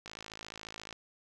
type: click train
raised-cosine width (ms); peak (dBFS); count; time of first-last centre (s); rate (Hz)
0.2; -26; 48; 0.06-0.927; 54.2
effects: none